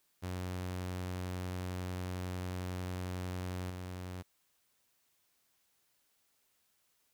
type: tone with level steps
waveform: sawtooth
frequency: 91.1 Hz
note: F#2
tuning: 26 cents flat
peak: -33 / -37 dBFS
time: 0.22-4.23 s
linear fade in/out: 20 ms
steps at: 3.7 s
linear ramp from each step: 5 ms
effects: white hiss -75 dBFS RMS until 7.13 s